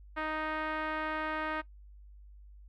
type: tone with low-pass filter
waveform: 5% pulse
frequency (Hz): 311.1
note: D#4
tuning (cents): 0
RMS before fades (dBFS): -35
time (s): 0.16-1.62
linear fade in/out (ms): 20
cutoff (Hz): 1500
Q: 1.2
effects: noise-tail reverb RT60 0.1 s tail -19 dB re dry + added 50 Hz sine -50 dBFS peak until 2.68 s